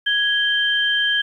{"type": "tone pair together", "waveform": "sine", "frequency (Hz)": [1661.2, 3136], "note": ["G#6", "G7"], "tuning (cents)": [0, 0], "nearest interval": "major seventh", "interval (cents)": 1100, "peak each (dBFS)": -19, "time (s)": [0.06, 1.22], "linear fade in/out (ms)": 10, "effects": ["9-bit"]}